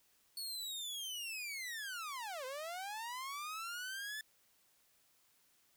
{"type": "linear two-way sweep", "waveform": "sawtooth", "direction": "down then up", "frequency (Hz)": [4429, 502, 1755], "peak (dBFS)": -38, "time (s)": [0.37, 4.21], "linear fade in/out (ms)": 2, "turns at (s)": 2.45, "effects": ["white hiss -72 dBFS RMS until 5.76 s"]}